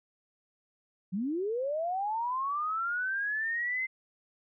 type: linear sweep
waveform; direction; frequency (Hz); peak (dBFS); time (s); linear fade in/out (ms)
sine; up; 172.1 to 2083; -29; 1.12-3.87; 20
effects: none